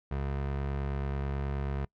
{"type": "tone", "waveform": "25% pulse", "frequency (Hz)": 69.3, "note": "C#2", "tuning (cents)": 0, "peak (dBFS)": -27, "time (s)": [0.11, 1.85], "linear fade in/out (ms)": 5, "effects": ["noise-tail reverb RT60 0.1 s tail -24 dB re dry", "low-pass 2000 Hz 12 dB/octave"]}